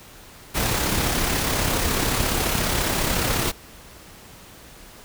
pink noise with amplitude modulation, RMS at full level -21 dBFS, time 0.54-3.52 s, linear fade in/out 20 ms, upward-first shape sine, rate 34.4 Hz, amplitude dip 35%, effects pink hiss -45 dBFS RMS until 5.04 s

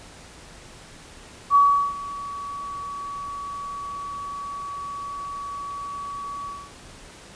sine tone with ADSR envelope, 1134 Hz, C#6, 39 cents sharp, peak -11 dBFS, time 1.5-6.72 s, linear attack 53 ms, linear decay 380 ms, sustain -19 dB, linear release 260 ms, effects pink hiss -45 dBFS RMS until 7.35 s + resampled to 22050 Hz

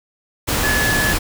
sine tone in noise, 1713 Hz, A6, 47 cents flat, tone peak -18 dBFS, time 0.63-1.14 s, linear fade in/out 20 ms, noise pink, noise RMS -19 dBFS, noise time 0.47-1.19 s, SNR -2 dB, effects none

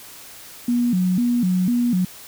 sine tone with vibrato, 210 Hz, G#3, 19 cents sharp, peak -16 dBFS, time 0.68-2.05 s, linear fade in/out 5 ms, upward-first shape square, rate 2 Hz, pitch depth 240 cents each way, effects white hiss -41 dBFS RMS until 2.27 s

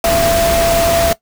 sine tone in noise, 673 Hz, E5, 36 cents sharp, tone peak -12 dBFS, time 0.04-1.13 s, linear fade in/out 2 ms, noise pink, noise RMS -17 dBFS, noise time 0.04-1.13 s, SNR +2 dB, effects noise-tail reverb RT60 0.1 s tail -18 dB re dry

